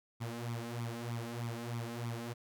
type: tone with flanger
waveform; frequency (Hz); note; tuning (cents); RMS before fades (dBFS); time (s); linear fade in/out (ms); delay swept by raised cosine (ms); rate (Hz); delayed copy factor
sawtooth; 117.7; A#2; +17; -40; 0.2-2.34; 20; 0.85 to 3.85; 3.2; +0.75
effects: none